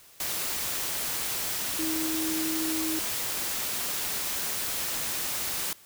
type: tone in noise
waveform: sine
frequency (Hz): 318.6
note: D#4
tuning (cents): +41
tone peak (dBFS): -29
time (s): 1.79-2.99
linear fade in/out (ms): 2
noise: white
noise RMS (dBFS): -31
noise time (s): 0.2-5.73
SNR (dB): -1
effects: white hiss -54 dBFS RMS until 5.85 s